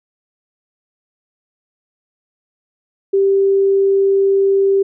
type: tone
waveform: sine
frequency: 392 Hz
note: G4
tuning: in tune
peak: -10 dBFS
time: 3.13-4.83 s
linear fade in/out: 10 ms
effects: none